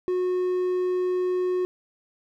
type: tone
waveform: triangle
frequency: 364.4 Hz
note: F#4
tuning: 26 cents flat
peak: -20 dBFS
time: 0.08-1.65 s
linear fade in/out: 0 ms
effects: none